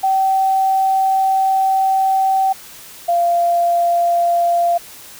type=tone pair in turn; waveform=sine; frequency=769 / 690.5 Hz; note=G5 / F5; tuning=-33 / -20 cents; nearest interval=major second; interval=187 cents; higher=first; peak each=-12 dBFS; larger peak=neither; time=0.03-2.53 / 3.08-4.78 s; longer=first; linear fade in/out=10 ms; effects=white hiss -38 dBFS RMS until 5.19 s